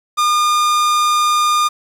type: tone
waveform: 45% pulse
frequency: 1212 Hz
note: D#6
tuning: 46 cents flat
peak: -12 dBFS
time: 0.17-1.69 s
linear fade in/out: 20 ms
effects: low-pass 10000 Hz 12 dB/octave + 7-bit